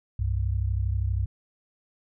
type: tone pair together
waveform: sine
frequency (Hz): 65.21 / 97.7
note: C2 / G2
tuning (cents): -5 / -5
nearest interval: perfect fifth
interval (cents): 700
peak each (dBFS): -26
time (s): 0.19-1.26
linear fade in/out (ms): 5
effects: none